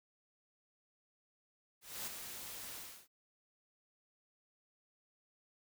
white noise with ADSR envelope, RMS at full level -41 dBFS, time 1.81-3.08 s, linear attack 260 ms, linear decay 14 ms, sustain -6 dB, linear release 310 ms, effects none

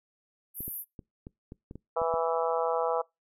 pink band-pass noise, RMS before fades -38 dBFS, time 0.54-0.85 s, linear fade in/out 50 ms, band 11000 to 14000 Hz, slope 96 dB/octave
clicks, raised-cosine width 3 ms, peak -29 dBFS, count 9, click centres 0.606 / 0.68 / 0.992 / 1.269 / 1.521 / 1.711 / 1.756 / 2.017 / 2.14 s
harmonic tone, 164.81 Hz, E3, in tune, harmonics 3 / 4 / 5 / 6 / 7 / 8, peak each -29 / -31 / -33 / -35 / -36 / -37 dBFS, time 1.96-3.02 s, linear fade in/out 10 ms
effects noise-tail reverb RT60 0.2 s tail -25 dB re dry

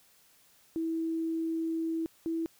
sine tone pair in turn, 326.1 / 328.2 Hz, E4 / E4, -19 / -8 cents, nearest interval unison, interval 11 cents, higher second, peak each -29 / -29 dBFS, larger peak neither, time 0.76-2.06 / 2.26-2.46 s, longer first, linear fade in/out 0 ms, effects white hiss -63 dBFS RMS until 2.59 s

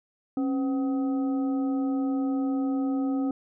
harmonic tone with a mistuned harmonic, 253.2 Hz, B3, 43 cents sharp, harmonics 1 / 2 / 3 / 5, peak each -24 / -38 / -39 / -46 dBFS, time 0.37-3.31 s, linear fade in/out 2 ms, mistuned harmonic 1, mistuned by +120 cents, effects none

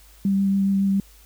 sine tone with vibrato, 196 Hz, G3, in tune, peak -17 dBFS, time 0.25-1 s, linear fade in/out 2 ms, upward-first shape triangle, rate 7.2 Hz, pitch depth 13 cents each way, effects added 51 Hz sine -49 dBFS peak until 1.25 s + white hiss -53 dBFS RMS until 1.25 s

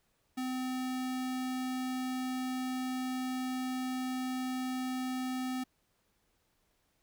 square tone, 256.4 Hz, C4, 35 cents flat, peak -34 dBFS, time 0.37-5.64 s, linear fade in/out 10 ms, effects pink hiss -75 dBFS RMS until 7.02 s

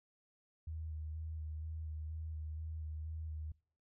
sine tone with vibrato, 78.5 Hz, D#2, 16 cents sharp, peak -40 dBFS, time 0.67-3.52 s, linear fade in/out 5 ms, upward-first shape square, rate 2.1 Hz, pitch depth 21 cents each way, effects noise-tail reverb RT60 0.5 s tail -25 dB re dry

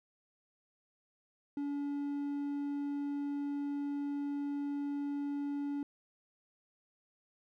triangle tone, 285.5 Hz, D4, 49 cents flat, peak -32 dBFS, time 1.57-5.83 s, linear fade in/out 2 ms, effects none

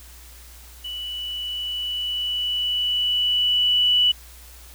sine tone with level ramp, 2960 Hz, F#7, in tune, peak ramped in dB -29 to -14 dBFS, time 0.84-4.12 s, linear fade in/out 10 ms, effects added 60 Hz sine -44 dBFS peak until 4.74 s + white hiss -47 dBFS RMS until 4.74 s

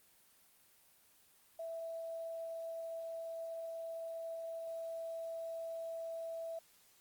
sine tone with quantisation, 659.3 Hz, E5, in tune, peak -40 dBFS, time 1.59-6.59 s, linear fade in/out 5 ms, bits 11, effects white hiss -67 dBFS RMS until 7 s + Opus 24 kbps

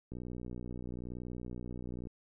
click train, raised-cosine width 3 ms, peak -30 dBFS, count 120, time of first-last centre 0.12-2.071 s, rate 61 Hz, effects none

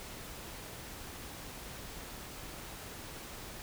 silence, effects pink hiss -46 dBFS RMS until 3.62 s

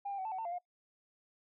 sine tone with pitch steps, 803 / 794 / 756 / 880 / 752 / 899 / 691 / 712 Hz, G5 / G5 / F#5 / A5 / F#5 / A5 / F5 / F5, +41 / +22 / +37 / 0 / +28 / +37 / -19 / +33 cents, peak -35 dBFS, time 0.05-0.586 s, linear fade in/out 10 ms, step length 67 ms, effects noise-tail reverb RT60 0.1 s tail -22 dB re dry + tanh soft clip ceiling -32 dBFS

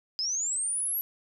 sine linear sweep, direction up, 4959 to 11840 Hz, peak -27 dBFS, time 0.19-1.01 s, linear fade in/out 0 ms, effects none

